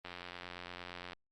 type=click train; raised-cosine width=0.3 ms; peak=-28 dBFS; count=97; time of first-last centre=0.05-1.132 s; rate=88.7 Hz; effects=Opus 32 kbps